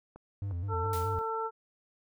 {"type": "click train", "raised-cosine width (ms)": 1, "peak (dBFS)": -35, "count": 4, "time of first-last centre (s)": [0.16, 1.213], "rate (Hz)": 2.85}
{"type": "tone with vibrato", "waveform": "triangle", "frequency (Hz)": 92.9, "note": "F#2", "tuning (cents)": 7, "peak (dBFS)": -30, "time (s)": [0.42, 1.19], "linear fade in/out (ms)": 0, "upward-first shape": "square", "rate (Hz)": 4.8, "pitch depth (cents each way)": 120}
{"type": "harmonic tone", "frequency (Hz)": 447, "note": "A4", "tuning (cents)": 27, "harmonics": [1, 2, 3], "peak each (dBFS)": [-35, -35, -35], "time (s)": [0.68, 1.51], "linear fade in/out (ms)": 50}
{"type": "noise with exponential decay", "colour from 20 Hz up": "white", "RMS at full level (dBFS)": -40, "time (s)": [0.93, 1.3], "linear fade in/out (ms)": 2, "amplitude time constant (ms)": 80}
{"effects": []}